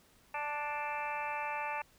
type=harmonic tone with a mistuned harmonic; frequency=294 Hz; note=D4; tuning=2 cents sharp; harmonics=2 / 3 / 4 / 5 / 6 / 7 / 8 / 9; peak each=-45 / -37 / -44 / -47 / -45 / -50 / -44 / -44 dBFS; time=0.34-1.82 s; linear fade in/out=5 ms; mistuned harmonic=7; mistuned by=+43 cents; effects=pink hiss -65 dBFS RMS until 1.98 s